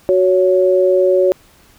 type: tone pair together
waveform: sine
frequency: 370.1 / 558.9 Hz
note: F#4 / C#5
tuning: 0 / +14 cents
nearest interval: perfect fifth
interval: 714 cents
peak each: -12 dBFS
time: 0.09-1.32 s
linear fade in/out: 0 ms
effects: pink hiss -49 dBFS RMS until 1.78 s